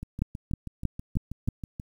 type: two click trains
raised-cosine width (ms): 5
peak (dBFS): -23 / -13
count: 12 / 5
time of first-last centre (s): 0.03-1.798 / 0.22-1.486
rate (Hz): 6.22 / 3.16
effects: 9-bit